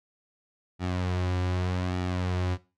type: tone with flanger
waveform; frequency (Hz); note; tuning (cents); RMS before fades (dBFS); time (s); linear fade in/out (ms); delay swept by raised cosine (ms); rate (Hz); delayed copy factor
sawtooth; 90.8; F#2; -32; -28; 0.79-2.58; 50; 1.9 to 4.7; 0.83; -0.5
effects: noise-tail reverb RT60 0.3 s tail -18 dB re dry + low-pass 5000 Hz 12 dB/octave